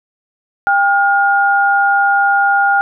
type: tone pair together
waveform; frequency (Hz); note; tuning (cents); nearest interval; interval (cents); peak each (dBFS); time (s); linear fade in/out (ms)
sine; 798.1 / 1422; G5 / F6; +31 / +31; minor seventh; 1000; -12; 0.67-2.81; 0
effects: none